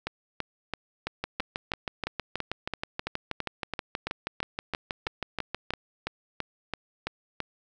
two click trains, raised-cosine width 0.3 ms, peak -14 / -14 dBFS, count 23 / 29, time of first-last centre 0.07-7.403 / 1.24-5.706 s, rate 3 / 6.27 Hz, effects none

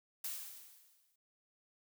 blue noise with exponential decay, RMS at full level -39 dBFS, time 0.24-1.16 s, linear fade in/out 5 ms, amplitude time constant 200 ms, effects none

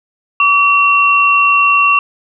sine tone pair together, 1147 / 2728 Hz, D6 / F7, -41 / -41 cents, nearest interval octave + minor third, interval 1500 cents, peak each -10 dBFS, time 0.4-1.99 s, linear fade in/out 2 ms, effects none

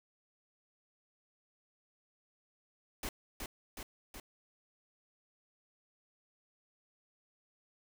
pink noise with echo, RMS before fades -39 dBFS, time 3.03-3.09 s, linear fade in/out 2 ms, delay 370 ms, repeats 3, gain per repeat -3 dB, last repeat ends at 4.2 s, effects none

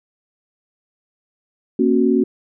sine chord, F# major, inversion first, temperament equal with one note detuned, 233.1 / 272.6 / 370 Hz, A#3 / C#4 / F#4, 0 / -29 / 0 cents, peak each -17 dBFS, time 1.79-2.24 s, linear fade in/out 5 ms, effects none

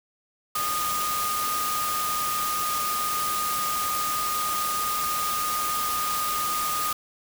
sine tone in noise, 1230 Hz, D#6, 20 cents flat, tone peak -26 dBFS, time 0.55-6.93 s, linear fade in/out 5 ms, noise white, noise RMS -30 dBFS, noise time 0.55-6.93 s, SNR +1 dB, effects none

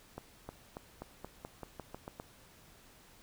accelerating click train, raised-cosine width 1 ms, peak -28 dBFS, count 11, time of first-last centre 0.18-2.199 s, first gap 310 ms, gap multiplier 0.9, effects pink hiss -60 dBFS RMS until 3.22 s

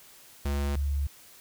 square / sine tone pair in turn, 70.8 / 70.8 Hz, C#2 / C#2, +37 / +37 cents, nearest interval unison, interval 0 cents, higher neither, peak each -27 / -25 dBFS, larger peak second, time 0.45-0.76 / 0.76-1.07 s, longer neither, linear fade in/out 5 ms, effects white hiss -53 dBFS RMS until 1.4 s

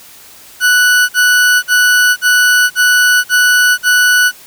40% pulse tone bursts, 1480 Hz, F#6, in tune, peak -6 dBFS, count 7, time 0.6-4.318 s, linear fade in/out 50 ms, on 490 ms, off 48 ms, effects white hiss -38 dBFS RMS until 4.46 s

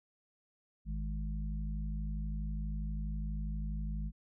harmonic tone, 52.3 Hz, G#1, 13 cents sharp, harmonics 1 / 3 / 4, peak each -35 / -42 / -45 dBFS, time 0.85-4.12 s, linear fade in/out 50 ms, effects none

